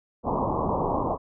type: low-pass noise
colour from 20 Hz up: white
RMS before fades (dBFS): -26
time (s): 0.23-1.18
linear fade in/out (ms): 50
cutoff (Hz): 1100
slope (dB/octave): 96
effects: none